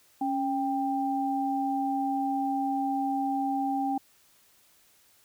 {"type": "tone pair together", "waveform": "sine", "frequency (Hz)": [275.6, 790], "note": ["C#4", "G5"], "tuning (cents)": [-10, 13], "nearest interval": "octave + tritone", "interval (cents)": 1823, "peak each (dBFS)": [-29, -28], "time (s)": [0.21, 3.98], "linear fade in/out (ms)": 5, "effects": ["white hiss -62 dBFS RMS until 5.24 s"]}